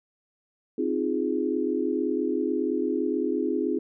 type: chord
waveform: sine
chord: F minor seventh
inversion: second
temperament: equal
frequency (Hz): 261.6 / 311.1 / 349.2 / 415.3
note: C4 / Eb4 / F4 / Ab4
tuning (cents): 0 / 0 / 0 / 0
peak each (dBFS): -29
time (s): 0.78-3.79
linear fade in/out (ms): 5
effects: none